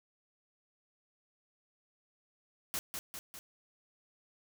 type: noise with echo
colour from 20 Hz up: white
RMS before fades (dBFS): -36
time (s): 2.74-2.79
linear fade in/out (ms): 0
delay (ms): 200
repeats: 3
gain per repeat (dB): -4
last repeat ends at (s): 3.39
effects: none